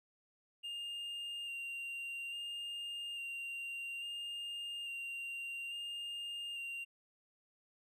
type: tone with vibrato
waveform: triangle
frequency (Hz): 2794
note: F7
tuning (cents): 0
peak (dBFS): -39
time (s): 0.63-6.85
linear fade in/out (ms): 20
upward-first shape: square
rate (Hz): 0.59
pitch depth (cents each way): 15
effects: none